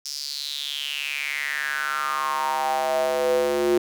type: tone with high-pass filter sweep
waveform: square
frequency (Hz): 71.7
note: D2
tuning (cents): -41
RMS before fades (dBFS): -25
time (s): 0.05-3.78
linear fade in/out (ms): 5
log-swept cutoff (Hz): 5400 to 360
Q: 6.5
effects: none